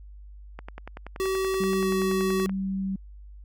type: click train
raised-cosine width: 0.5 ms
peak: -23 dBFS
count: 21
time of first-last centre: 0.59-2.495 s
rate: 10.5 Hz
type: tone with pitch glide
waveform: square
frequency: 381.3 to 377.6 Hz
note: G4 to F#4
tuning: -48 to +35 cents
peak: -25 dBFS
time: 1.2-2.46 s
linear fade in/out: 0 ms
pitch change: -17 cents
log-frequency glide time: 1.75-1.9 s
type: tone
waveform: sine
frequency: 192.5 Hz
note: G3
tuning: 31 cents flat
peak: -26 dBFS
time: 1.6-2.96 s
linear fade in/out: 5 ms
effects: added 50 Hz sine -42 dBFS peak until 3.44 s